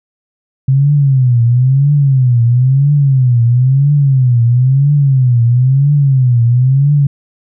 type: tone with vibrato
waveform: sine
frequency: 130.81 Hz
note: C3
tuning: in tune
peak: -6 dBFS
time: 0.68-7.07 s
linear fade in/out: 5 ms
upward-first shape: triangle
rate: 1 Hz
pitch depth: 210 cents each way
effects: none